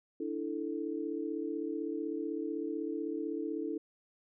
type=chord; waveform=sine; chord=D suspended second; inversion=none; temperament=equal; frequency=293.7 / 329.6 / 440 Hz; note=D4 / E4 / A4; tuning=0 / 0 / 0 cents; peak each=-38 / -37 / -39 dBFS; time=0.2-3.78 s; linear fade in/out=5 ms; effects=none